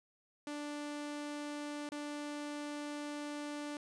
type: tone with dropouts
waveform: sawtooth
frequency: 293.7 Hz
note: D4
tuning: in tune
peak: -36 dBFS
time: 0.47-3.77 s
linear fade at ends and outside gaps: 2 ms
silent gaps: 1.89-1.919 s
effects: resampled to 22050 Hz + 11-bit